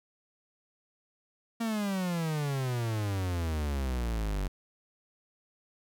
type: exponential sweep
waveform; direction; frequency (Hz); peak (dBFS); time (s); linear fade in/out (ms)
45% pulse; down; 232.9 to 46.25; -29; 1.6-4.48; 10
effects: none